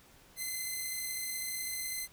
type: beating tone pair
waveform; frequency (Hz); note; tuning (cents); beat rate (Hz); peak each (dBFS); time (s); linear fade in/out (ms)
5% pulse; 2053 / 2069; C7 / C7; -33 / -20; 16; -26 / -33; 0.36-2.08; 50
effects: pink hiss -60 dBFS RMS until 2.12 s